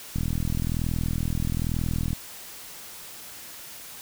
click train, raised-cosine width 5 ms, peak -15 dBFS, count 82, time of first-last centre 0.16-2.131 s, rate 41.1 Hz, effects white hiss -42 dBFS RMS until 4.01 s

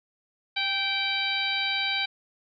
harmonic tone with a mistuned harmonic, 777 Hz, G5, 16 cents flat, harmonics 1 / 2 / 3 / 4 / 5 / 6, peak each -35 / -34 / -29 / -32 / -30 / -36 dBFS, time 0.56-2.06 s, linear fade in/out 10 ms, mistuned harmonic 1, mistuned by +36 cents, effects none

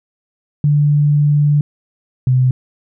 sine tone pair in turn, 146.83 / 128.19 Hz, D3 / C3, 0 / -35 cents, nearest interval major second, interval 235 cents, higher first, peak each -9 dBFS, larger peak neither, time 0.64-1.61 / 2.27-2.51 s, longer first, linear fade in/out 2 ms, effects none

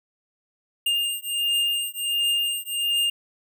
square beating tone pair, 2814 / 2815.4 Hz, F7 / F7, +12 / +13 cents, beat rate 1.4 Hz, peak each -26 dBFS, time 0.86-3.1 s, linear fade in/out 5 ms, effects none

